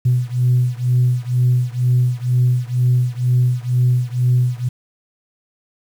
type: beating tone pair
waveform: sine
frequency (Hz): 123.47 / 125.57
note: B2 / B2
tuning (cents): 0 / +29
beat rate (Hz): 2.1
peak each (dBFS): -15 / -16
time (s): 0.05-4.69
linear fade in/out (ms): 10
effects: tanh soft clip ceiling -7 dBFS + 7-bit